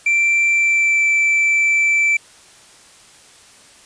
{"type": "tone with pitch glide", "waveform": "triangle", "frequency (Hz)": [2349, 2329], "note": ["D7", "D7"], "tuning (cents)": [0, -15], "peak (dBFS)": -11, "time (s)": [0.06, 2.17], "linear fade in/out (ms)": 5, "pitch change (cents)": -15, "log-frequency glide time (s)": [0.48, 1.06], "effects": ["white hiss -46 dBFS RMS until 3.85 s", "resampled to 22050 Hz"]}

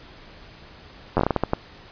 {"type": "slowing click train", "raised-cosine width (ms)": 1, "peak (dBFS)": -5, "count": 10, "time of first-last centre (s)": [1.17, 1.534], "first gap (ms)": 10, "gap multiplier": 1.33, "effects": ["pink hiss -46 dBFS RMS until 1.91 s", "resampled to 11025 Hz"]}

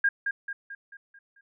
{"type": "tone with echo", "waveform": "sine", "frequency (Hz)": 1617, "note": "G#6", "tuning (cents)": -47, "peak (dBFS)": -19, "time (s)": [0.04, 0.09], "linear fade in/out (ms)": 5, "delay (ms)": 220, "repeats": 6, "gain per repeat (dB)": -6, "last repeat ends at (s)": 1.41, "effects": []}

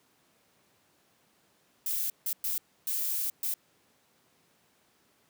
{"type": "noise bursts at uneven times", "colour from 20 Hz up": "violet", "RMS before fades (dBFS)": -31, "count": 5, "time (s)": [[1.86, 2.1], [2.26, 2.33], [2.44, 2.58], [2.87, 3.3], [3.43, 3.54]], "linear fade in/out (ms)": 2, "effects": ["pink hiss -67 dBFS RMS until 5.29 s", "high-pass 150 Hz 12 dB/octave"]}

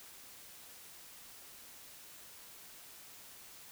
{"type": "silence", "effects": ["white hiss -54 dBFS RMS until 3.71 s"]}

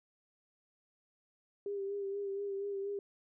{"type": "tone with vibrato", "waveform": "sine", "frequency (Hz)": 398.4, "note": "G4", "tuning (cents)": 28, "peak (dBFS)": -35, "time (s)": [1.66, 2.99], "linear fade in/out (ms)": 2, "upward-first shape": "sine", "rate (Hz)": 4.2, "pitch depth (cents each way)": 32, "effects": []}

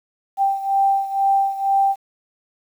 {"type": "beating tone pair", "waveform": "sine", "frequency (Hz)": [785, 787.1], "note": ["G5", "G5"], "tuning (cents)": [2, 7], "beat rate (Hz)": 2.1, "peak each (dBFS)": [-17, -21], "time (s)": [0.37, 1.96], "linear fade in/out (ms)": 50, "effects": ["8-bit"]}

